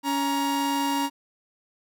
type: tone pair together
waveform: 45% pulse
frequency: 279.9 / 941.5 Hz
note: C#4 / A#5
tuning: +17 / +17 cents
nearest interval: octave + major sixth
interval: 2100 cents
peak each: -26 dBFS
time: 0.03-1.1 s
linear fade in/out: 50 ms
effects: none